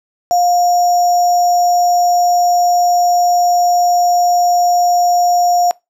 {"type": "tone with sample-and-hold", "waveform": "sine", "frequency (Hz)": 707, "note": "F5", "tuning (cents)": 21, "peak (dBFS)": -9, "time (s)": [0.31, 5.71], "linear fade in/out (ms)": 0, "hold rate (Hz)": 6300, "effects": ["noise-tail reverb RT60 0.2 s tail -23 dB re dry", "low-pass 11000 Hz 12 dB/octave"]}